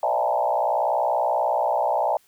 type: tone with frequency modulation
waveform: sine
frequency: 740 Hz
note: F#5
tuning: in tune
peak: -19 dBFS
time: 0.03-2.17 s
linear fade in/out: 2 ms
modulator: 60.7 Hz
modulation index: 2.9
effects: white hiss -60 dBFS RMS until 2.27 s